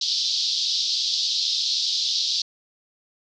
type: band-pass noise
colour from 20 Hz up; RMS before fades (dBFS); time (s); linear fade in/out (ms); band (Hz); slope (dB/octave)
white; -24; 0.01-2.42; 5; 3500 to 5200; 48
effects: none